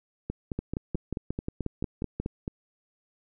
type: two click trains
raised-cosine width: 3 ms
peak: -17 / -18 dBFS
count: 10 / 11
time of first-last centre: 0.59-2.2 / 0.3-2.479 s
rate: 5.59 / 4.59 Hz
effects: none